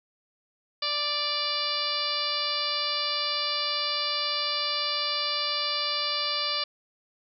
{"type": "harmonic tone with a mistuned harmonic", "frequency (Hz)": 587.3, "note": "D5", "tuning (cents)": 0, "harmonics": [1, 2, 3, 4, 5, 6, 7, 8, 9], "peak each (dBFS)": [-38, -34, -41, -37, -35, -34, -34, -30, -41], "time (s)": [0.82, 6.64], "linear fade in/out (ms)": 5, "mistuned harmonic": 5, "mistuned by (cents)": -17, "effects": []}